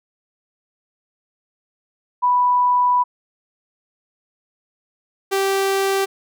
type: tone pair in turn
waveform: sine / sawtooth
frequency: 987 / 389.9 Hz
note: B5 / G4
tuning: -1 / -9 cents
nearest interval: octave + major third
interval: 1608 cents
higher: first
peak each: -13 dBFS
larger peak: neither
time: 2.22-3.04 / 5.31-6.06 s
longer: first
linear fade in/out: 20 ms
effects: none